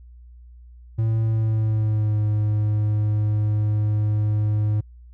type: tone with pitch glide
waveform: triangle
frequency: 111.7 to 105.86 Hz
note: A2 to G#2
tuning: +27 to +34 cents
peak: -16 dBFS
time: 0.98-4.81 s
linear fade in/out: 10 ms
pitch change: -93 cents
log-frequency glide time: 1.24-2.21 s
effects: added 60 Hz sine -42 dBFS peak until 5.13 s